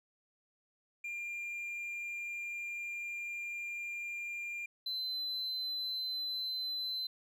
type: tone pair in turn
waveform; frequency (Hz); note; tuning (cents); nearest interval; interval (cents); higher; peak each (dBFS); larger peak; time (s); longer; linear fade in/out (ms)
triangle; 2396 / 4051; D7 / B7; +34 / +43; major sixth; 909; second; -36 / -33; second; 1.04-4.66 / 4.86-7.07; first; 5
effects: tanh soft clip ceiling -29 dBFS